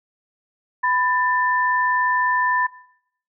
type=tone pair together; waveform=sine; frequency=997 / 1778 Hz; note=B5 / A6; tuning=+16 / +18 cents; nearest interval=minor seventh; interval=1002 cents; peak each=-19 / -21 dBFS; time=0.83-2.67 s; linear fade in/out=10 ms; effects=noise-tail reverb RT60 0.7 s tail -20 dB re dry